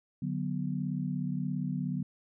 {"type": "chord", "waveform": "sine", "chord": "B minor", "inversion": "first", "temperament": "just", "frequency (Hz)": [148.16, 185.21, 246.9], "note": ["D3", "F#3", "B3"], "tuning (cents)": [16, 2, 0], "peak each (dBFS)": [-34, -34, -36], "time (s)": [0.22, 2.03], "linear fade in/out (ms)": 5, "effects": []}